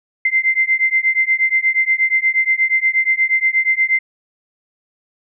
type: beating tone pair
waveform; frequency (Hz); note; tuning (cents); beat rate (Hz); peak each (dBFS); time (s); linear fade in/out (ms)
sine; 2077 / 2085.4; C7 / C7; -13 / -6; 8.4; -16; 0.25-3.99; 5
effects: none